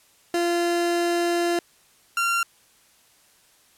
30% pulse tone pair in turn, 344.8 / 1379.2 Hz, F4 / F6, -22 / -22 cents, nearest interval 2 octaves, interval 2400 cents, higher second, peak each -18 dBFS, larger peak neither, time 0.34-1.59 / 2.17-2.43 s, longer first, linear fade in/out 2 ms, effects white hiss -58 dBFS RMS until 3.77 s + low-pass 12000 Hz 12 dB/octave

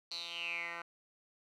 10% pulse tone with band-pass filter sweep, 170 Hz, F3, 46 cents flat, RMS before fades -41 dBFS, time 0.11-0.82 s, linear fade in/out 5 ms, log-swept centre 4400 to 1600 Hz, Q 8.5, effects none

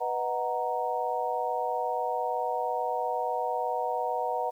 sine chord, B major seventh, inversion none, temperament equal, 493.9 / 622.3 / 740 / 932.3 Hz, B4 / D#5 / F#5 / A#5, 0 / 0 / 0 / 0 cents, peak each -33 / -35 / -31 / -32 dBFS, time 0-4.51 s, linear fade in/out 20 ms, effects 10-bit

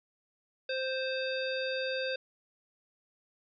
harmonic tone, 523.3 Hz, C5, in tune, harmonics 1 / 3 / 5 / 7 / 9, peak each -33 / -38 / -40 / -41 / -43 dBFS, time 0.69-2.16 s, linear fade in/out 5 ms, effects none

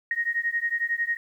sine beating tone pair, 1864.7 / 1875.7 Hz, A#6 / A#6, 0 / +10 cents, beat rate 11 Hz, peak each -27 dBFS, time 0.11-1.17 s, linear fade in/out 2 ms, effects 10-bit

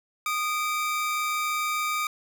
45% pulse tone pair together, 1233.1 / 2321 Hz, D#6 / D7, -16 / -21 cents, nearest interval major seventh, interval 1095 cents, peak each -27 / -30 dBFS, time 0.26-2.07 s, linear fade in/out 2 ms, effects none

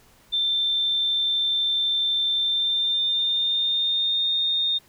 sine tone with pitch glide, 3564 to 3666 Hz, A7 to A#7, +22 to -30 cents, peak -20 dBFS, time 0.32-4.79 s, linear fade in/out 20 ms, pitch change +48 cents, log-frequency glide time 2.33-4.32 s, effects pink hiss -56 dBFS RMS until 4.88 s

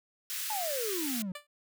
white high-pass noise, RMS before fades -36 dBFS, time 0.3-1.22 s, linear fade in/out 0 ms, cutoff 1400 Hz, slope 24 dB/octave
triangle exponential sweep, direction down, 891 to 177.1 Hz, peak -31 dBFS, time 0.5-1.32 s, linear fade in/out 2 ms
10% pulse tone with exponential decay, 587.3 Hz, D5, in tune, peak -29 dBFS, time 1.35-1.47 s, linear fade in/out 5 ms, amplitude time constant 25 ms
effects none

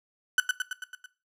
35% pulse tone with echo, 1500 Hz, F#6, 23 cents sharp, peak -16 dBFS, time 0.38-0.4 s, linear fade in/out 2 ms, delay 110 ms, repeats 6, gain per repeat -4 dB, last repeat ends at 1.06 s, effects noise-tail reverb RT60 0.3 s tail -17 dB re dry + low-pass 12000 Hz 12 dB/octave

